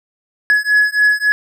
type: beating tone pair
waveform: triangle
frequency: 1689 / 1692.6 Hz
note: G#6 / G#6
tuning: +29 / +32 cents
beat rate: 3.6 Hz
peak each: -12 dBFS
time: 0.5-1.32 s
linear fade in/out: 0 ms
effects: none